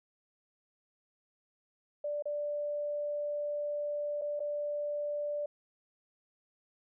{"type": "tone with dropouts", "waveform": "sine", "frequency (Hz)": 587.3, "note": "D5", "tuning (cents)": 0, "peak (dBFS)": -32, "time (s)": [2.04, 5.46], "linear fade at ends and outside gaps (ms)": 5, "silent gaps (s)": [[2.224, 2.255], [4.214, 4.218], [4.395, 4.402]], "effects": []}